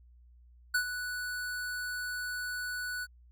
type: tone with ADSR envelope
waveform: square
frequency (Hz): 1480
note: F#6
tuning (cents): 0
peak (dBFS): -25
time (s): 0.74-3.07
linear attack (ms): 9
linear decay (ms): 88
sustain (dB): -10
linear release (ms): 41
effects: added 60 Hz sine -55 dBFS peak until 3.31 s